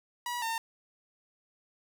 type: tone pair in turn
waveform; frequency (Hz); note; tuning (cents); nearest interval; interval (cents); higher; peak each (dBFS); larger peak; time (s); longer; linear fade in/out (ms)
sawtooth; 968 / 908.6; B5 / A#5; -35 / -45; minor second; 110; first; -29 / -27; second; 0.26-0.42 / 0.42-0.58; neither; 2
effects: none